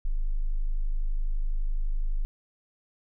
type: tone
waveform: sine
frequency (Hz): 25.96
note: G#0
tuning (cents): 0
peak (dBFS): -23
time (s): 0.05-2.25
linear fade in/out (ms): 0
effects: none